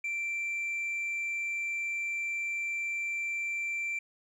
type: tone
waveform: sine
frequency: 2349 Hz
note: D7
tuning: in tune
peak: -28 dBFS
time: 0.04-3.99 s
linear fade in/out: 5 ms
effects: tanh soft clip ceiling -30 dBFS + 11-bit